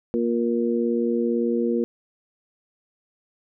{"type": "harmonic tone", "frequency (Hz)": 117.9, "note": "A#2", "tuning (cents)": 20, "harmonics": [2, 3, 4], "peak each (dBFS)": [-23, -25, -25], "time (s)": [0.14, 1.84], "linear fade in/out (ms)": 0, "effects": []}